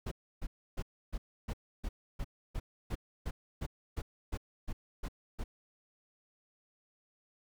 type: noise bursts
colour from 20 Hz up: brown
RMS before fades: -36 dBFS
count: 16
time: 0.06-5.44 s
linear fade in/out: 10 ms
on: 55 ms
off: 300 ms
effects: none